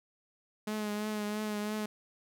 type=tone with vibrato; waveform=sawtooth; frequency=211.1 Hz; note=G#3; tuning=29 cents sharp; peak=-29 dBFS; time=0.67-1.86 s; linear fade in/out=5 ms; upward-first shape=triangle; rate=3 Hz; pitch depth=35 cents each way; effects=none